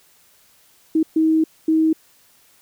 sine tone bursts at uneven times, 318 Hz, D#4, 38 cents sharp, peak -13 dBFS, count 3, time 0.95-1.03 / 1.16-1.44 / 1.68-1.93 s, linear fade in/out 5 ms, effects white hiss -55 dBFS RMS until 2.61 s

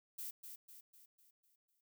violet noise with echo, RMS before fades -45 dBFS, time 0.18-0.31 s, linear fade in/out 10 ms, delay 250 ms, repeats 6, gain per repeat -6 dB, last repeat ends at 1.81 s, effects none

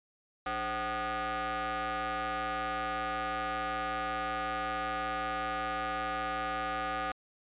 sawtooth ring-modulated tone, 233.1 Hz, A#3, in tune, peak -25 dBFS, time 0.46-7.12 s, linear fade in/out 5 ms, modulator 992 Hz, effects resampled to 8000 Hz

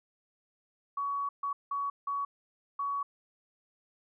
sine tone bursts at uneven times, 1125 Hz, C#6, 25 cents sharp, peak -30 dBFS, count 5, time 0.97-1.29 / 1.43-1.53 / 1.71-1.9 / 2.07-2.25 / 2.79-3.03 s, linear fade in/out 5 ms, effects none

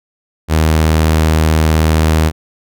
sawtooth tone, 78.9 Hz, D#2, 25 cents sharp, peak -5 dBFS, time 0.48-2.32 s, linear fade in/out 50 ms, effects none

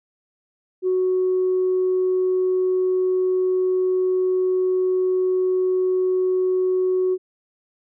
sine tone, 370 Hz, F#4, in tune, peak -16 dBFS, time 0.82-7.18 s, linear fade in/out 50 ms, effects tanh soft clip ceiling -13 dBFS

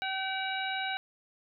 harmonic tone with a mistuned harmonic, 767 Hz, G5, 38 cents flat, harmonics 1 / 2 / 3 / 4 / 5, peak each -35 / -36 / -38 / -41 / -39 dBFS, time 0.02-0.97 s, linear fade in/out 0 ms, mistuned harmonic 4, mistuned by -110 cents, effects none

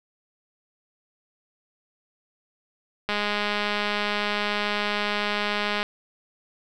click train, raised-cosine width 0.3 ms, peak -10 dBFS, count 568, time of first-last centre 3.09-5.829 s, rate 207 Hz, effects none

